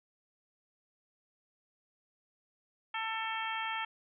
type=harmonic tone with a mistuned harmonic; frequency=445.1 Hz; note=A4; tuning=20 cents sharp; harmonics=2 / 3 / 4 / 5 / 6 / 7; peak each=-38 / -40 / -41 / -42 / -43 / -43 dBFS; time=2.94-3.85 s; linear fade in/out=5 ms; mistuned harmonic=7; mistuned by=+44 cents; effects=none